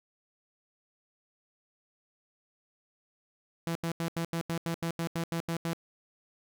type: tone bursts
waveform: sawtooth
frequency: 166.9 Hz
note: E3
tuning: 22 cents sharp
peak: -26 dBFS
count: 13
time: 3.67-5.732 s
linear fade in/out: 0 ms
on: 82 ms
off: 83 ms
effects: none